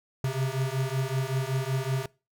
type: beating tone pair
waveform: square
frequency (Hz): 129.9 / 135.2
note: C3 / C#3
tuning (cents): -12 / -43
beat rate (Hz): 5.3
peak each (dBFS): -30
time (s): 0.24-2.06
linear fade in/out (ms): 2
effects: noise-tail reverb RT60 0.3 s tail -23 dB re dry